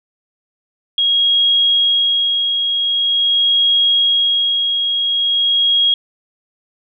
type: tone with tremolo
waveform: sine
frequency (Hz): 3286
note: G#7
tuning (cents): -19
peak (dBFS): -10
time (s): 0.98-5.94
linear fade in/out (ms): 2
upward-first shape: sine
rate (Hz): 0.45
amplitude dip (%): 40
effects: none